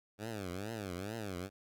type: tone with vibrato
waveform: 10% pulse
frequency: 100.4 Hz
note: G2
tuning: 42 cents sharp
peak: -31 dBFS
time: 0.18-1.5 s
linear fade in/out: 50 ms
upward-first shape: triangle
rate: 2.3 Hz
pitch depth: 270 cents each way
effects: none